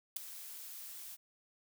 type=noise with ADSR envelope; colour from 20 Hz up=blue; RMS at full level=-32 dBFS; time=0.16-1.17 s; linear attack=8 ms; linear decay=3 ms; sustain=-16 dB; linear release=33 ms; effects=none